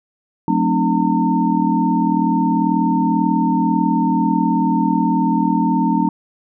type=tone cluster; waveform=sine; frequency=180.8 / 219.2 / 261.2 / 301.4 / 910 Hz; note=F#3 / A3 / C4 / D4 / A#5; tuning=-40 / -6 / -3 / +45 / -42 cents; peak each=-20 dBFS; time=0.48-6.09 s; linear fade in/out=2 ms; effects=none